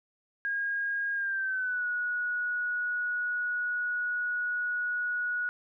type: tone with pitch glide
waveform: sine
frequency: 1629 to 1459.7 Hz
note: G#6 to F#6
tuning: -34 to -24 cents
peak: -28 dBFS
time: 0.45-5.49 s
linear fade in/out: 0 ms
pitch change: -190 cents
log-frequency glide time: 1.14-1.86 s
effects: none